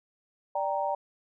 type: chord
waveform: sine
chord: G minor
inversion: second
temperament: equal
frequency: 587.3 / 784 / 932.3 Hz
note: D5 / G5 / Bb5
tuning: 0 / 0 / 0 cents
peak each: -31 dBFS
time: 0.55-0.95 s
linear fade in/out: 5 ms
effects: none

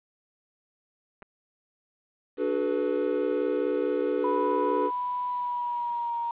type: clicks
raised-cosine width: 0.5 ms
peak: -31 dBFS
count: 2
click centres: 1.222 / 1.227 s
type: chord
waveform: triangle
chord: B minor seventh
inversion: first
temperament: equal with one note detuned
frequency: 293.7 / 370 / 429.2 / 493.9 Hz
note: D4 / F#4 / A4 / B4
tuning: 0 / 0 / -43 / 0 cents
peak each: -29 / -29 / -27 / -27 dBFS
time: 2.37-4.91 s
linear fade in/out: 50 ms
type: tone with pitch glide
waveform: sine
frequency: 987.8 to 938.8 Hz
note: B5 to A#5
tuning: 0 to +12 cents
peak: -27 dBFS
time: 4.24-6.31 s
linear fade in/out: 2 ms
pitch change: -88 cents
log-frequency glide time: 5.28-6.16 s
effects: resampled to 8000 Hz + 9-bit

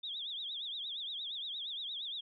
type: tone with vibrato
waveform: sine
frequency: 3520 Hz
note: A7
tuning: in tune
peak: -38 dBFS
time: 0.03-2.21 s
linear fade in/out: 10 ms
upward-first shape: triangle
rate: 8.6 Hz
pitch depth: 190 cents each way
effects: none

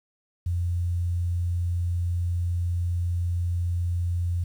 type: tone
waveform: sine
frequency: 87.31 Hz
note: F2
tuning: in tune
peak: -23 dBFS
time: 0.46-4.44 s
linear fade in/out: 5 ms
effects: 9-bit

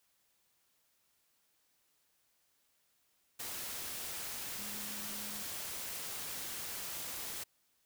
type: tone in noise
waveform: sine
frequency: 207.6 Hz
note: G#3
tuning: in tune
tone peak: -51 dBFS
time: 4.58-5.43 s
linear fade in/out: 10 ms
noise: white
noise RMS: -42 dBFS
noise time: 3.39-7.44 s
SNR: -12 dB
effects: white hiss -75 dBFS RMS until 7.85 s

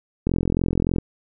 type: click train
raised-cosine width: 3 ms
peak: -8 dBFS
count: 32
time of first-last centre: 0.27-0.984 s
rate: 43.4 Hz
effects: none

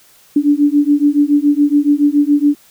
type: beating tone pair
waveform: sine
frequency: 287.2 / 294.3 Hz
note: D4 / D4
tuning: -39 / +4 cents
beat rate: 7.1 Hz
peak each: -12 dBFS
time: 0.36-2.55 s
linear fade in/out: 5 ms
effects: white hiss -48 dBFS RMS until 2.7 s

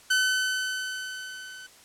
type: tone with level ramp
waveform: sawtooth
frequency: 1516 Hz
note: F#6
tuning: 42 cents sharp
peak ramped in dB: -16 to -38 dBFS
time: 0.1-1.67 s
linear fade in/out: 10 ms
effects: white hiss -53 dBFS RMS until 1.84 s + low-pass 10000 Hz 12 dB/octave

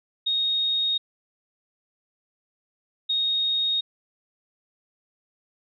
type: tone pair in turn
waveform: sine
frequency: 3729 / 3729 Hz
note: A#7 / A#7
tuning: 0 / 0 cents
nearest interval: unison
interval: 0 cents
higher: neither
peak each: -21 dBFS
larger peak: neither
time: 0.26-0.98 / 3.09-3.81 s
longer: neither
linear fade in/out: 10 ms
effects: none

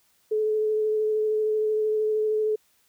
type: tone with vibrato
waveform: sine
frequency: 430.5 Hz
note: A4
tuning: 38 cents flat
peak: -21 dBFS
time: 0.31-2.56 s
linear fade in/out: 10 ms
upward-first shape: sine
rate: 13 Hz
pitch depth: 13 cents each way
effects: white hiss -65 dBFS RMS until 2.88 s

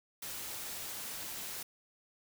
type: noise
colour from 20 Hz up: white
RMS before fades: -42 dBFS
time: 0.22-1.63 s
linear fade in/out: 5 ms
effects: none

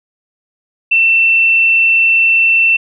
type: tone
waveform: sine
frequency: 2685 Hz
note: E7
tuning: 31 cents sharp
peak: -7 dBFS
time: 0.91-2.77 s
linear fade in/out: 10 ms
effects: none

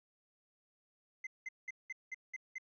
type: tone bursts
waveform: triangle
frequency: 2062 Hz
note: C7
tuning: 26 cents flat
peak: -38 dBFS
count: 7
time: 1.24-2.583 s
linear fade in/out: 5 ms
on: 29 ms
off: 190 ms
effects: resampled to 16000 Hz

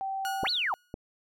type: tone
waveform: sine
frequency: 775 Hz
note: G5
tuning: 20 cents flat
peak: -30 dBFS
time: 0.01-0.47 s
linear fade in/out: 0 ms
type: tone with exponential decay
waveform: sawtooth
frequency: 1451 Hz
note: F#6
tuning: 34 cents flat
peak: -28 dBFS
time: 0.25-0.94 s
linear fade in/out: 0 ms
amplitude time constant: 150 ms
type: linear two-way sweep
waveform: sine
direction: up then down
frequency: 44.83 to 4548 to 682 Hz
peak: -26 dBFS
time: 0.43-0.74 s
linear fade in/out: 0 ms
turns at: 0.5 s
type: click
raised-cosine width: 2 ms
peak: -22 dBFS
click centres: 0.941 s
effects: none

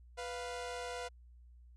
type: tone pair together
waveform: sawtooth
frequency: 493.9 / 698.5 Hz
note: B4 / F5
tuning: 0 / 0 cents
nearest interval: tritone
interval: 600 cents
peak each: -38 / -40 dBFS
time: 0.17-1.09 s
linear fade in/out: 20 ms
effects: added 60 Hz sine -55 dBFS peak until 1.76 s + resampled to 22050 Hz

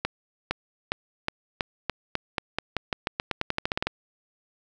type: accelerating click train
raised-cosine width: 0.3 ms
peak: -9 dBFS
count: 22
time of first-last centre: 0.05-3.87 s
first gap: 460 ms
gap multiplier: 0.89
effects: none

